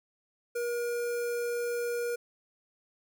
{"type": "tone with notch filter", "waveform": "square", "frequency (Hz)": 477.3, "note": "A#4", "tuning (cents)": 41, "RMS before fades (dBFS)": -32, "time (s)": [0.55, 2.16], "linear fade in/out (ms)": 10, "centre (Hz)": 3500, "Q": 1.1, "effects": []}